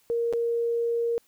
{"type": "tone with dropouts", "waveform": "sine", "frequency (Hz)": 467.5, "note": "A#4", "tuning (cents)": 5, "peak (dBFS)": -23, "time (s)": [0.1, 1.18], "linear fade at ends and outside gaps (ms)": 0, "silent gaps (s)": [0.327, 0.335], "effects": ["white hiss -64 dBFS RMS until 1.27 s"]}